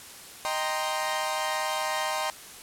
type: chord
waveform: sawtooth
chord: C minor seventh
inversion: first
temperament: equal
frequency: 622.3 / 784 / 932.3 / 1046.5 Hz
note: Eb5 / G5 / Bb5 / C6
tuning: 0 / 0 / 0 / 0 cents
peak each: -29 dBFS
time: 0.45-2.3 s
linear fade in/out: 0 ms
effects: white hiss -45 dBFS RMS until 2.62 s + low-pass 12000 Hz 12 dB/octave